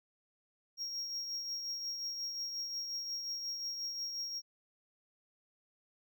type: tone with tremolo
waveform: triangle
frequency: 5588 Hz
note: F8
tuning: in tune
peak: -34 dBFS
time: 0.77-4.42 s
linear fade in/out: 50 ms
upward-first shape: triangle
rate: 5.6 Hz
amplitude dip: 45%
effects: none